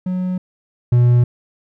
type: tone pair in turn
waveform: triangle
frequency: 183.2 / 121.64 Hz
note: F#3 / B2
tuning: -17 / -26 cents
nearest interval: perfect fifth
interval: 709 cents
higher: first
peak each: -16 / -7 dBFS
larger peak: second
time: 0.06-0.38 / 0.92-1.24 s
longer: neither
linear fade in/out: 5 ms
effects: none